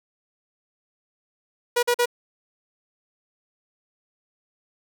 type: tone bursts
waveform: sawtooth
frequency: 482.9 Hz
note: B4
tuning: 39 cents flat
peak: -14 dBFS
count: 3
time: 1.76-2.058 s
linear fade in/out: 10 ms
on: 70 ms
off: 44 ms
effects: none